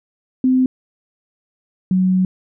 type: tone pair in turn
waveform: sine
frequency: 257.4 / 185.72 Hz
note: C4 / F#3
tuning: -28 / +7 cents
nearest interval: tritone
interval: 565 cents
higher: first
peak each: -11 / -12 dBFS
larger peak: first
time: 0.44-0.66 / 1.91-2.25 s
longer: second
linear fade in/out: 2 ms
effects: none